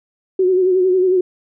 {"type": "tone with vibrato", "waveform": "sine", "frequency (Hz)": 370, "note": "F#4", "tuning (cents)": 0, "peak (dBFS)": -11, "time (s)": [0.39, 1.21], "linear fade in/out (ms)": 5, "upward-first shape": "sine", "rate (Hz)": 11, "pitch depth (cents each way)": 48, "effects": []}